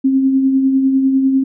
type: tone with tremolo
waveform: sine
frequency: 267 Hz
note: C4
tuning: 35 cents sharp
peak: -8 dBFS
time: 0.04-1.44 s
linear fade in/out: 10 ms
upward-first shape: triangle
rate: 10 Hz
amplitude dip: 45%
effects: none